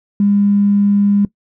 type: tone with tanh clipping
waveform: triangle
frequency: 202.5 Hz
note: G#3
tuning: 43 cents flat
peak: -9 dBFS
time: 0.2-1.25 s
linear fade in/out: 2 ms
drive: 3 dB
effects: noise-tail reverb RT60 0.1 s tail -19 dB re dry